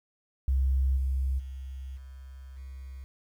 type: tone with level steps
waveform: sine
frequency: 66.2 Hz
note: C2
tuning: 21 cents sharp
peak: -22 / -25 / -36 / -42 / -39 dBFS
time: 0.48-3.04 s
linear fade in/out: 0 ms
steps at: 0.96 / 1.38 / 1.96 / 2.56 s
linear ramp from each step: 20 ms
effects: 10-bit